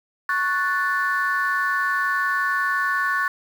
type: chord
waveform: sine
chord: F# minor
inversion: second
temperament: equal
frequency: 1108.7 / 1480 / 1760 Hz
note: C#6 / F#6 / A6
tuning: 0 / 0 / 0 cents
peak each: -23 dBFS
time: 0.29-3.28 s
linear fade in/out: 2 ms
effects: tanh soft clip ceiling -13 dBFS + 7-bit